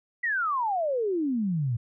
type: exponential sweep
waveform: sine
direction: down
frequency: 1991 to 110.8 Hz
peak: -24 dBFS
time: 0.23-1.77 s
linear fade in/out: 10 ms
effects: none